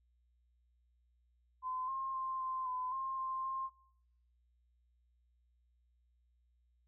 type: tone with pitch steps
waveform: sine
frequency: 1025 / 1066 / 1051 / 1042 / 1013 / 1061 / 1051 / 1060 Hz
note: C6 / C6 / C6 / C6 / B5 / C6 / C6 / C6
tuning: -36 / +32 / +7 / -7 / +44 / +24 / +7 / +22 cents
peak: -36 dBFS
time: 1.62-3.7 s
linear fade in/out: 50 ms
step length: 260 ms
effects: noise-tail reverb RT60 0.8 s tail -24 dB re dry + added 60 Hz sine -70 dBFS peak until 6.87 s